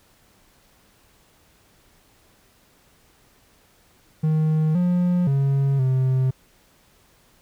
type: tone with pitch steps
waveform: triangle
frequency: 156.2 / 177.9 / 137.8 / 130.4 Hz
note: D#3 / F3 / C#3 / C3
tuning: +7 / +32 / -10 / -5 cents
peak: -15 dBFS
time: 4.23-6.31 s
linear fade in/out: 10 ms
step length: 520 ms
effects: pink hiss -58 dBFS RMS until 7.41 s